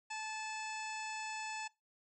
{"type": "harmonic tone", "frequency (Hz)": 870, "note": "A5", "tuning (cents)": -20, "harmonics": [1, 2, 3, 4, 5, 6, 7, 8, 9], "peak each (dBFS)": [-43, -48, -45, -57, -55, -54, -62, -52, -54], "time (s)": [0.1, 1.68], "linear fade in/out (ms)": 10, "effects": ["noise-tail reverb RT60 0.2 s tail -18 dB re dry"]}